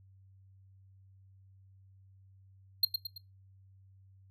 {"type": "tone with echo", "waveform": "square", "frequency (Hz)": 4204, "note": "C8", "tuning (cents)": 7, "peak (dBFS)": -21, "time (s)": [2.83, 2.85], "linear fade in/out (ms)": 5, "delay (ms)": 110, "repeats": 3, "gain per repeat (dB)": -7, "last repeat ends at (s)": 3.18, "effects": ["noise-tail reverb RT60 0.2 s tail -19 dB re dry", "added 96 Hz sine -57 dBFS peak until 4.3 s"]}